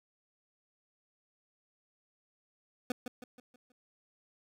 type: tone with echo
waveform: 25% pulse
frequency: 248.5 Hz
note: B3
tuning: 11 cents sharp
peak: -27 dBFS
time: 2.9-2.92 s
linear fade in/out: 2 ms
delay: 160 ms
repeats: 5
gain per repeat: -7 dB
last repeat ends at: 3.72 s
effects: none